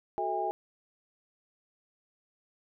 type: tone cluster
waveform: sine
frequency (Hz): 371.4 / 437.7 / 652 / 810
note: F#4 / A4 / E5 / G#5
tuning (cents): +7 / -9 / -19 / -43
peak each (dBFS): -36 / -37 / -36 / -31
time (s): 0.18-0.51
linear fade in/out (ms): 0
effects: none